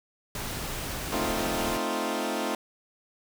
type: noise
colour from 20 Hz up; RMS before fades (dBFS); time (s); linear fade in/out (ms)
pink; -34; 0.35-1.77; 2
type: chord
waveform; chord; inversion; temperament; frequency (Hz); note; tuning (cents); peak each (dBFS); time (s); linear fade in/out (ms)
15% pulse; F dominant seventh; first; equal; 220 / 261.6 / 311.1 / 349.2; A3 / C4 / Eb4 / F4; 0 / 0 / 0 / 0; -27; 1.12-2.55; 2
effects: none